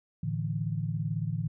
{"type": "chord", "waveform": "sine", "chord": "A suspended fourth", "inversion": "none", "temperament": "equal with one note detuned", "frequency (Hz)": [110.51, 146.83, 164.81], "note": ["A2", "D3", "E3"], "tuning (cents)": [8, 0, 0], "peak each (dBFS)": -33, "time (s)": [0.23, 1.48], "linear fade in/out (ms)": 5, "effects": []}